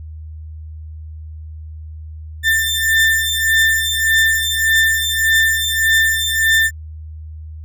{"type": "beating tone pair", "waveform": "35% pulse", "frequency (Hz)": [1786, 1787.7], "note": ["A6", "A6"], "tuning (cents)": [25, 27], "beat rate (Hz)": 1.7, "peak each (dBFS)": -14, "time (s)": [2.43, 6.71], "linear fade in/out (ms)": 50, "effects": ["added 78 Hz sine -29 dBFS peak until 7.64 s"]}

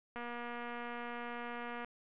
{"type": "click train", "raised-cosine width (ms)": 0.5, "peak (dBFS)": -29, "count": 404, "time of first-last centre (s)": [0.16, 1.846], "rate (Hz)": 239, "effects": ["resampled to 8000 Hz", "11-bit"]}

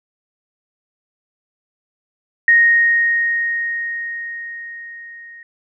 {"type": "tone with level ramp", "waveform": "sine", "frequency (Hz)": 1864.7, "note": "A#6", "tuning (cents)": 0, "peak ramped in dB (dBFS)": [-7, -36], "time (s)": [2.48, 5.43], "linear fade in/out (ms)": 2, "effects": []}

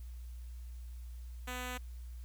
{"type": "tone", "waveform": "5% pulse", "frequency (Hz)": 250, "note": "B3", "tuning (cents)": 21, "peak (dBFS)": -28, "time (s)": [1.47, 1.78], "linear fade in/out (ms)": 10, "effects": ["added 60 Hz sine -43 dBFS peak until 2.24 s", "white hiss -66 dBFS RMS until 2.24 s"]}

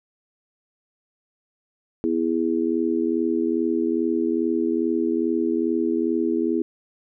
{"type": "chord", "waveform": "sine", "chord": "E major", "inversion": "second", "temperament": "just", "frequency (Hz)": [247.2, 329.6, 412], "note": ["B3", "E4", "G#4"], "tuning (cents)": [2, 0, -14], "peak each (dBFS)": [-25, -22, -26], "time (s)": [2.04, 6.62], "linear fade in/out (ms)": 0, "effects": []}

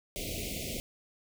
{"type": "band-stop noise", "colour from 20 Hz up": "pink", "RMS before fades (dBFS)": -37, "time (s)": [0.16, 0.8], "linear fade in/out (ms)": 0, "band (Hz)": [690, 2100], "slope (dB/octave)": 96, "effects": []}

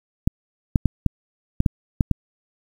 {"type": "clicks", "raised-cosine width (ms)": 5, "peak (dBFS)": -4, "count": 8, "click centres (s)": [0.275, 0.758, 0.857, 1.063, 1.604, 1.662, 2.008, 2.113], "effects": ["7-bit"]}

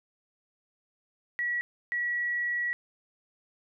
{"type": "tone bursts at uneven times", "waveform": "sine", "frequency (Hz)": 1929, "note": "B6", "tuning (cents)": -41, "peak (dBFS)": -27, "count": 2, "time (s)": [[1.39, 1.61], [1.92, 2.73]], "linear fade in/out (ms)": 0, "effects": []}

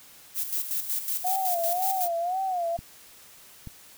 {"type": "noise with tremolo", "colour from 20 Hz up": "violet", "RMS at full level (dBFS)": -28, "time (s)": [0.34, 2.09], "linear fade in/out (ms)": 50, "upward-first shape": "square", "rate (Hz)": 5.4, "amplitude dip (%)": 60}
{"type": "tone with vibrato", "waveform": "sine", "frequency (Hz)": 720, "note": "F#5", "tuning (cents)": -47, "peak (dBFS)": -25, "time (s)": [1.24, 2.77], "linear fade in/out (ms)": 10, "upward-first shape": "sine", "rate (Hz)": 1.9, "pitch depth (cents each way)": 120}
{"type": "clicks", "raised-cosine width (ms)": 5, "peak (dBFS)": -26, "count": 2, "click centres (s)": [2.79, 3.673]}
{"effects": ["white hiss -51 dBFS RMS until 3.97 s"]}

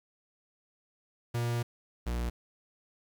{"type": "tone pair in turn", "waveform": "45% pulse", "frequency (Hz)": [118.8, 59.4], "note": ["A#2", "A#1"], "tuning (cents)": [33, 33], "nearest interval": "octave", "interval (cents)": 1200, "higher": "first", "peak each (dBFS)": [-29, -30], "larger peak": "first", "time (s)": [[1.34, 1.63], [2.06, 2.3]], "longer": "first", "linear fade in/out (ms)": 10, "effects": ["10-bit"]}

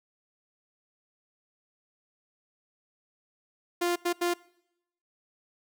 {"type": "tone bursts at uneven times", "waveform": "sawtooth", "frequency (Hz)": 349.2, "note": "F4", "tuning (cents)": 0, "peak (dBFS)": -21, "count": 3, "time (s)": [[3.81, 3.96], [4.05, 4.13], [4.21, 4.34]], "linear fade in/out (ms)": 10, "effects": ["noise-tail reverb RT60 0.8 s tail -23 dB re dry"]}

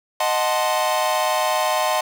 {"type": "chord", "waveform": "45% pulse", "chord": "D# diminished seventh", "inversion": "none", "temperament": "equal", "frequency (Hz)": [622.3, 740, 880, 1046.5], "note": ["D#5", "F#5", "A5", "C6"], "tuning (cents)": [0, 0, 0, 0], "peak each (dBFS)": [-23, -24, -25, -24], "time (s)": [0.2, 2.01], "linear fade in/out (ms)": 5, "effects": []}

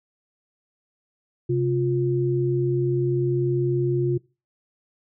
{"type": "tone pair together", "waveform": "sine", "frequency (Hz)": [132.2, 352.9], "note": ["C3", "F4"], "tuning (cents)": [18, 18], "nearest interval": "octave + perfect fourth", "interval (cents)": 1700, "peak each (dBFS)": -22, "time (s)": [1.49, 4.18], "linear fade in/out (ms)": 10, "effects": ["noise-tail reverb RT60 0.3 s tail -23 dB re dry"]}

